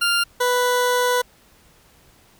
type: tone pair in turn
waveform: 20% pulse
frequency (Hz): 1396.9 / 493.9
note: F6 / B4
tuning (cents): 0 / 0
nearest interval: octave + tritone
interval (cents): 1800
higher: first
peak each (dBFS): -12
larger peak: neither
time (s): 0.01-0.24 / 0.4-1.22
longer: second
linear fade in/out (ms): 10
effects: pink hiss -54 dBFS RMS until 2.39 s